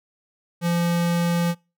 square tone, 171.7 Hz, F3, 29 cents flat, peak -20 dBFS, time 0.61-1.55 s, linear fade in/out 50 ms, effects noise-tail reverb RT60 0.3 s tail -26 dB re dry

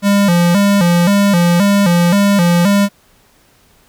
square tone with vibrato, 186.7 Hz, F#3, 16 cents sharp, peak -9 dBFS, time 0.02-2.89 s, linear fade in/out 50 ms, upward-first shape square, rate 1.9 Hz, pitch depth 130 cents each way, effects pink hiss -51 dBFS RMS until 3.88 s

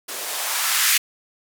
violet noise with band-pass filter sweep, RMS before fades -22 dBFS, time 0.08-0.98 s, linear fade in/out 10 ms, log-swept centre 360 to 2100 Hz, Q 1.6, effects none

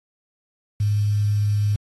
sine tone with quantisation, 103.83 Hz, G#2, in tune, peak -17 dBFS, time 0.8-1.76 s, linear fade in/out 5 ms, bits 7, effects AAC 32 kbps

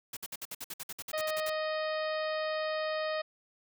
white noise bursts, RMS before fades -40 dBFS, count 15, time 0.13-1.498 s, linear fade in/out 5 ms, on 38 ms, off 57 ms
harmonic tone, 622.3 Hz, D#5, in tune, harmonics 1 / 2 / 3 / 4 / 5 / 6 / 7 / 8, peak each -32 / -39 / -40 / -46 / -48 / -48 / -47 / -50 dBFS, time 1.13-3.22 s, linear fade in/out 10 ms
effects none

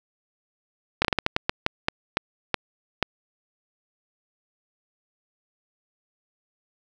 slowing click train, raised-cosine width 0.3 ms, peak -4 dBFS, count 13, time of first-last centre 1.02-3.027 s, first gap 27 ms, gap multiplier 1.3, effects none

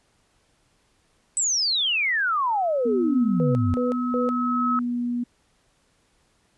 sine exponential sweep, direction down, 8130 to 87.31 Hz, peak -20 dBFS, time 1.37-3.74 s, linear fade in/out 0 ms
sine tone with exponential growth, 1287 Hz, E6, 42 cents flat, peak -20 dBFS, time 1.75-4.79 s, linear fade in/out 1 ms, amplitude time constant 660 ms
sine tone with pitch glide, 246.9 to 241.7 Hz, B3 to B3, 0 to -37 cents, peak -23 dBFS, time 2.85-5.24 s, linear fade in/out 10 ms, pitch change -37 cents, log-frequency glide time 3.92-5.01 s
sine tone bursts, 495.2 Hz, B4, 5 cents sharp, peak -23 dBFS, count 3, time 3.4-4.29 s, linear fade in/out 0 ms, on 150 ms, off 220 ms
effects pink hiss -65 dBFS RMS until 6.57 s + resampled to 24000 Hz

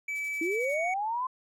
triangle tone with pitch glide, 2300 to 2235 Hz, D7 to C#7, -37 to +14 cents, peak -29 dBFS, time 0.08-0.94 s, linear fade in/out 5 ms, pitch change -49 cents, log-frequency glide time 0.56-0.72 s
violet noise with tremolo, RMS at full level -46 dBFS, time 0.15-0.77 s, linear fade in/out 10 ms, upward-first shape square, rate 11 Hz, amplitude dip 55%
sine linear sweep, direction up, 311.1 to 1046.5 Hz, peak -28 dBFS, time 0.41-1.27 s, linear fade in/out 5 ms
effects low-pass 12000 Hz 12 dB/octave

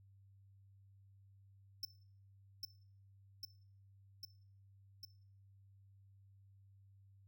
square tone with echo, 5320 Hz, E8, 15 cents sharp, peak -39 dBFS, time 1.83-1.85 s, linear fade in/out 2 ms, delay 800 ms, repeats 4, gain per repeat -2 dB, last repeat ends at 5.05 s, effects noise-tail reverb RT60 0.5 s tail -18 dB re dry + added 98 Hz sine -62 dBFS peak until 7.27 s

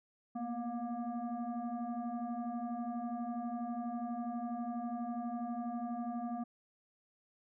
sine tone with frequency modulation, 242.1 Hz, B3, 34 cents flat, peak -36 dBFS, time 0.35-6.44 s, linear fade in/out 10 ms, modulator 472 Hz, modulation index 1.2, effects none

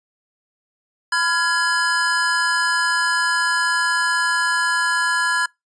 square chord, F diminished, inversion second, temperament just, 1005.8 / 1396.9 / 1676.3 Hz, Cb6 / F6 / Ab6, +31 / 0 / +16 cents, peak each -24 / -24 / -20 dBFS, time 1.12-5.46 s, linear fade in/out 5 ms, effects noise-tail reverb RT60 0.2 s tail -26 dB re dry + resampled to 22050 Hz

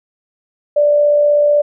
sine tone with amplitude modulation, 587.3 Hz, D5, in tune, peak -7 dBFS, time 0.76-1.62 s, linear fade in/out 10 ms, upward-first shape sine, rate 56 Hz, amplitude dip 30%, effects none

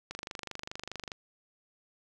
click train, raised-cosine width 0.2 ms, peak -21 dBFS, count 26, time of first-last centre 0.11-1.118 s, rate 24.8 Hz, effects none

